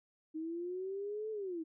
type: linear two-way sweep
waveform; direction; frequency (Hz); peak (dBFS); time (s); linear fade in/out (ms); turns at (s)
sine; up then down; 311.1 to 440 to 311.1; -37; 0.34-1.64; 20; 1.31
effects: none